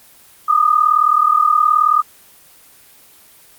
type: tone pair together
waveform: sine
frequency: 1205.6 / 1244.5 Hz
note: D6 / D#6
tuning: +45 / 0 cents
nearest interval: minor second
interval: 55 cents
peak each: -13 dBFS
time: 0.48-2.02 s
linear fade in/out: 10 ms
effects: white hiss -46 dBFS RMS until 3.58 s + Opus 24 kbps